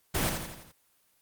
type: noise with echo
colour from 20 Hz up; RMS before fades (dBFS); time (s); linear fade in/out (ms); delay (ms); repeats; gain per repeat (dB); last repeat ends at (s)
pink; -28; 0.14-0.3; 10; 84; 5; -5; 0.72
effects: white hiss -68 dBFS RMS until 1.21 s + Opus 24 kbps